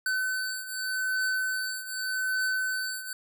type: beating tone pair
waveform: square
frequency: 1518 / 1518.84 Hz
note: F#6 / F#6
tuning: +44 / +45 cents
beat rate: 0.84 Hz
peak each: -34 / -30 dBFS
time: 0.06-3.13 s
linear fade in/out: 2 ms
effects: none